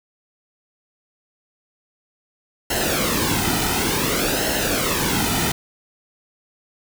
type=noise with flanger; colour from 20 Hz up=pink; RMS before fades=-21 dBFS; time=2.7-5.52 s; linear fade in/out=5 ms; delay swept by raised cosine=0.84 to 1.84 ms; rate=0.56 Hz; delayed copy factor=-0.65; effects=none